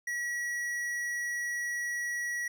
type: tone with tanh clipping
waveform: sine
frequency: 1925 Hz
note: B6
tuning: 45 cents flat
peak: -33 dBFS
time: 0.07-2.48 s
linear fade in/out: 5 ms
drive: 13 dB
effects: none